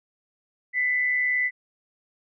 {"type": "tone pair together", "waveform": "sine", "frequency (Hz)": [1994.8, 2134], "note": ["B6", "C7"], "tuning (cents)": [17, 34], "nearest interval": "minor second", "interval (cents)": 117, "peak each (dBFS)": [-21, -33], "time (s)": [0.73, 1.51], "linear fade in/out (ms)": 50, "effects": []}